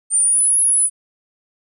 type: linear two-way sweep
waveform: sine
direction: up then down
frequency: 8870 to 10580 to 9820 Hz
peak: -12 dBFS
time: 0.1-0.9 s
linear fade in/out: 50 ms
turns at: 0.6 s
effects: none